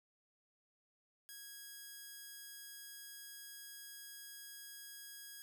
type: tone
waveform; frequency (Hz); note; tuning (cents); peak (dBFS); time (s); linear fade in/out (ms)
5% pulse; 1650; G#6; -12; -39; 1.29-5.42; 0
effects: none